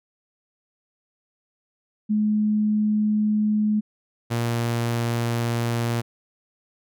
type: tone pair in turn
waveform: sine / sawtooth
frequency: 212.1 / 117.57 Hz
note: G#3 / A#2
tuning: +37 / +15 cents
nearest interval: minor seventh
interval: 1022 cents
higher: first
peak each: -18 dBFS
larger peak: neither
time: 2.09-3.81 / 4.3-6.02 s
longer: neither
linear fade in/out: 20 ms
effects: none